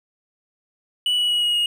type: tone with pitch steps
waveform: triangle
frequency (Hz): 2953 / 2933 / 2912 / 2892 / 2872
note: F#7 / F#7 / F#7 / F#7 / F7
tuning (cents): -4 / -16 / -28 / -40 / +48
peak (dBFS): -16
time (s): 1.06-1.66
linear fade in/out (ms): 2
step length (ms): 120
effects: none